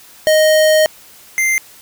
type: tone pair in turn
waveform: square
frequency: 622.3 / 2088 Hz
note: D#5 / C7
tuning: 0 / -4 cents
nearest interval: octave + major sixth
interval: 2096 cents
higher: second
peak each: -9 / -13 dBFS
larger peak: first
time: 0.27-0.86 / 1.38-1.58 s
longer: first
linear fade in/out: 0 ms
effects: white hiss -42 dBFS RMS until 1.81 s